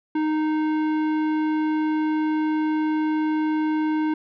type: tone with tanh clipping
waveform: triangle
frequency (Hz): 309.5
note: D#4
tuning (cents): -9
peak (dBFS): -22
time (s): 0.15-4.14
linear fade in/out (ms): 5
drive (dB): 18
effects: none